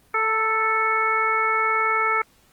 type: harmonic tone with a mistuned harmonic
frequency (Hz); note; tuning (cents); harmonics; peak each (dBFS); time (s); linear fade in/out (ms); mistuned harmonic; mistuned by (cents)
440.4; A4; +2; 1 / 2 / 3 / 4 / 5; -29 / -28 / -21 / -30 / -24; 0.14-2.22; 5; 2; +19
effects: pink hiss -58 dBFS RMS until 2.52 s + Opus 24 kbps